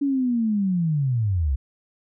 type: linear sweep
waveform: sine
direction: down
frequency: 286.5 to 61.8 Hz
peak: -19 dBFS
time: 0.01-1.56 s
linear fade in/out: 10 ms
effects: none